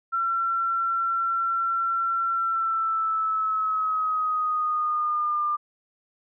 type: tone with pitch glide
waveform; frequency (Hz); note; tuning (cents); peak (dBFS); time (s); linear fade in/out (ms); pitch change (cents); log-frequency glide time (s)
sine; 1355 to 1200.2; E6 to D6; +47 to +37; -22; 0.12-5.57; 20; -210; 2.35-5.43
effects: none